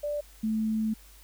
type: tone pair in turn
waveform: sine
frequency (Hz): 587.3 / 219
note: D5 / A3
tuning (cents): 0 / -8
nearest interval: octave + perfect fourth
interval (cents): 1708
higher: first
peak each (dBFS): -28 / -25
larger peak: second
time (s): 0.03-0.21 / 0.43-0.94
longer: second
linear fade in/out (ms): 10
effects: added 50 Hz sine -52 dBFS peak until 1.23 s + white hiss -56 dBFS RMS until 1.23 s